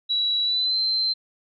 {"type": "tone with pitch glide", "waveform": "sine", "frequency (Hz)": [3911, 4108], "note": ["B7", "C8"], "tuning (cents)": [-18, -33], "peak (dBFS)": -20, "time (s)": [0.09, 1.14], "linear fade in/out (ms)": 20, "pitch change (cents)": 85, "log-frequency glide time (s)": [0.43, 0.78], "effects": []}